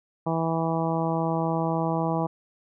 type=harmonic tone; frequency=163.7 Hz; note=E3; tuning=12 cents flat; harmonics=1 / 2 / 3 / 4 / 5 / 6 / 7; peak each=-27 / -30 / -32 / -31 / -31 / -33 / -37 dBFS; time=0.26-2.27 s; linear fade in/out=10 ms; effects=none